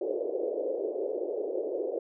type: band-pass noise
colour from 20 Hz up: white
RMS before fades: -32 dBFS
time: 0.01-1.99 s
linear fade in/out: 5 ms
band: 360 to 540 Hz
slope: 48 dB/octave
effects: none